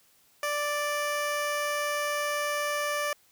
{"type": "tone", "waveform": "15% pulse", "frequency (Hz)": 587.3, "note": "D5", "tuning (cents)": 0, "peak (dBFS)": -21, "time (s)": [0.43, 3.13], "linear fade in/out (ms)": 2, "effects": ["white hiss -63 dBFS RMS until 3.31 s"]}